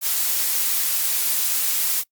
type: noise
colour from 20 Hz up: blue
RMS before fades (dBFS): -21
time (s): 0.01-2.04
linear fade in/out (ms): 50
effects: noise-tail reverb RT60 0.1 s tail -21 dB re dry + Opus 48 kbps